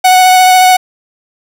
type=tone with vibrato; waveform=45% pulse; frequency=740 Hz; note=F#5; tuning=in tune; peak=-3 dBFS; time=0.04-0.77 s; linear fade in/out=10 ms; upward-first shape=sine; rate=14 Hz; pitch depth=12 cents each way; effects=none